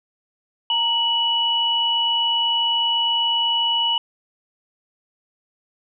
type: tone pair together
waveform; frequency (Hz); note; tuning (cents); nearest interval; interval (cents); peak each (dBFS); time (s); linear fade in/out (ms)
sine; 927 / 2943; A#5 / F#7; -10 / -10; octave + minor sixth; 2000; -24 / -18; 0.7-3.98; 2
effects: none